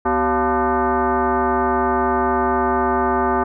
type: tone with frequency modulation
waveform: sine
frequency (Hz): 247.9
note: B3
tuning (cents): +7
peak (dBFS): -15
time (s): 0.05-3.44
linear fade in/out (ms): 10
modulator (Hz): 316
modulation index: 3.4
effects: none